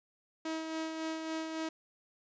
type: tone with tremolo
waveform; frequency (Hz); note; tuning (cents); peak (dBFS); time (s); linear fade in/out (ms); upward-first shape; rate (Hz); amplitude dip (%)
sawtooth; 320; D#4; +49; -30; 0.45-1.69; 5; sine; 3.6; 40
effects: resampled to 16000 Hz + 12-bit